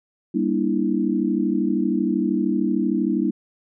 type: chord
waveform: sine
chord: E half-diminished seventh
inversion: first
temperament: just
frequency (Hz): 197.78 / 237.3 / 296.7 / 329.6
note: G3 / Bb3 / D4 / E4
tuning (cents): +16 / +31 / +18 / 0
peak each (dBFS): -24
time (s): 0.34-3.31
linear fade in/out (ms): 10
effects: none